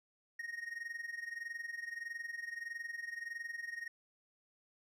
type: tone with amplitude modulation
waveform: triangle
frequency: 1864.7 Hz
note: A#6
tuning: in tune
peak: -36 dBFS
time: 0.39-3.88 s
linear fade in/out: 5 ms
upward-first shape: sine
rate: 21.6 Hz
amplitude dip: 80%
effects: none